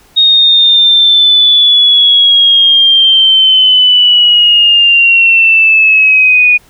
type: linear sweep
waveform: sine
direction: down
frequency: 3733 to 2455 Hz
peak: -3 dBFS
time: 0.16-6.58 s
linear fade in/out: 20 ms
effects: pink hiss -45 dBFS RMS until 6.69 s